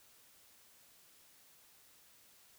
silence, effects white hiss -64 dBFS RMS until 2.58 s

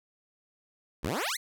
10% pulse exponential sweep, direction up, 58 to 2241 Hz, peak -21 dBFS, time 1.03-1.37 s, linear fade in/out 10 ms, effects none

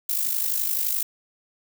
violet noise with amplitude modulation, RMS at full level -22 dBFS, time 0.09-1.03 s, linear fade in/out 5 ms, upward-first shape sine, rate 51.7 Hz, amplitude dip 65%, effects none

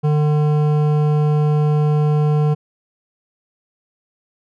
triangle tone with hard clipping, 150 Hz, D3, 37 cents sharp, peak -15 dBFS, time 0.03-2.55 s, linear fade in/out 20 ms, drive 16 dB, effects none

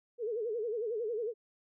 sine tone with vibrato, 450 Hz, A4, 39 cents sharp, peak -32 dBFS, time 0.18-1.34 s, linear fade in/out 50 ms, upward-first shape sine, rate 11 Hz, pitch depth 140 cents each way, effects none

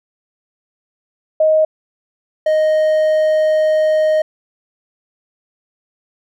sine / triangle tone pair in turn, 626 / 621.7 Hz, D#5 / D#5, +10 / -2 cents, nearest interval unison, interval 12 cents, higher first, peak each -9 dBFS, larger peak neither, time 1.4-1.65 / 2.46-4.22 s, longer second, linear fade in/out 5 ms, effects none

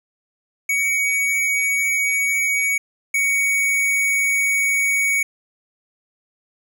square tone pair in turn, 2249 / 2241 Hz, C#7 / C#7, +24 / +18 cents, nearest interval unison, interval 6 cents, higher first, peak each -18 / -17 dBFS, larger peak second, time 0.69-2.78 / 3.14-5.23 s, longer neither, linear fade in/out 5 ms, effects none

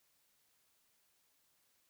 silence, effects white hiss -75 dBFS RMS until 1.89 s

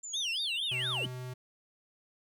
sine linear sweep, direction down, 7300 to 71 Hz, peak -39 dBFS, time 0.03-1.08 s, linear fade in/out 10 ms
triangle tone with vibrato, 3155 Hz, G7, 10 cents sharp, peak -30 dBFS, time 0.13-1.06 s, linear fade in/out 10 ms, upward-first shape sine, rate 4.3 Hz, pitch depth 280 cents each way
square tone, 126.5 Hz, B2, 42 cents sharp, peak -39 dBFS, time 0.71-1.34 s, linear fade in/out 10 ms
effects none

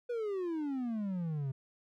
triangle exponential sweep, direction down, 493.9 to 130.1 Hz, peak -31 dBFS, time 0.09-1.52 s, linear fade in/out 10 ms, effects none

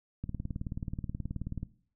click train, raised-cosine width 5 ms, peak -23 dBFS, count 27, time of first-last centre 0.24-1.63 s, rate 18.7 Hz, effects noise-tail reverb RT60 0.5 s tail -18 dB re dry

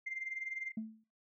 sine tone with tremolo, 2093 Hz, C7, in tune, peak -35 dBFS, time 0.06-0.72 s, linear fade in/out 10 ms, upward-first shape sine, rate 20 Hz, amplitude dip 70%
sine tone with exponential decay, 220 Hz, A3, in tune, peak -32 dBFS, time 0.77-1.04 s, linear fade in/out 5 ms, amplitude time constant 57 ms
effects noise-tail reverb RT60 0.2 s tail -17 dB re dry + tanh soft clip ceiling -31 dBFS

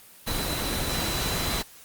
sine tone in noise, 4000 Hz, B7, 21 cents sharp, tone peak -34 dBFS, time 0.26-1.63 s, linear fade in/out 20 ms, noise pink, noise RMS -28 dBFS, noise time 0.26-1.63 s, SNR -9 dB, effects white hiss -50 dBFS RMS until 1.84 s + Opus 24 kbps

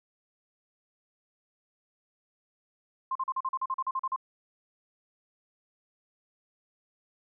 sine tone bursts, 1054 Hz, C6, 12 cents sharp, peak -27 dBFS, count 13, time 3.11-4.162 s, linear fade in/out 5 ms, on 44 ms, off 40 ms, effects none

